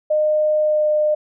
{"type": "tone with pitch glide", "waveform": "sine", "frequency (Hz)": [611, 606.1], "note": ["D#5", "D#5"], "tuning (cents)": [-32, -46], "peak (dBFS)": -14, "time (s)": [0.1, 1.15], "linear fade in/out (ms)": 10, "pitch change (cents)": -14, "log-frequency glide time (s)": [0.62, 0.88], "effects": []}